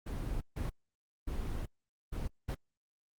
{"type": "noise bursts at uneven times", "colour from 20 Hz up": "brown", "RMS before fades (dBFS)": -36, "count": 5, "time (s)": [[0.06, 0.41], [0.56, 0.7], [1.27, 1.66], [2.12, 2.28], [2.48, 2.55]], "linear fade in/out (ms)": 10, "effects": ["Opus 24 kbps"]}